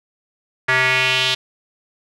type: tone with band-pass filter sweep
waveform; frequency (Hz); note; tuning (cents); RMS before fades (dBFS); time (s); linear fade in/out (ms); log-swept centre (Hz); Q
square; 129.2; C3; -21; -17; 0.68-1.35; 10; 1800 to 3500; 3.1
effects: none